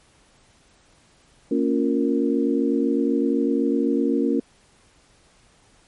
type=tone cluster; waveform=sine; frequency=230.7 / 278.6 / 350.5 / 463.2 Hz; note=A#3 / C#4 / F4 / A#4; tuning=-18 / +9 / +6 / -11 cents; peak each=-24 / -21 / -25 / -26 dBFS; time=1.51-4.4 s; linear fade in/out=5 ms; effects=pink hiss -57 dBFS RMS until 5.87 s + MP3 48 kbps